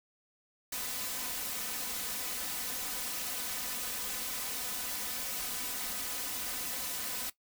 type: noise with comb filter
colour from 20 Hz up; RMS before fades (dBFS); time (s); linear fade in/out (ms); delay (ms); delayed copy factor
white; -37; 0.72-7.3; 5; 4; +0.8
effects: noise-tail reverb RT60 0.1 s tail -17 dB re dry